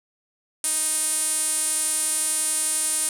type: tone with band-pass filter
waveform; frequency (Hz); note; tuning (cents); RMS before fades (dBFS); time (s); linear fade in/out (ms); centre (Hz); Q
sawtooth; 311.1; D#4; 0; -24; 0.64-3.09; 2; 9300; 6
effects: none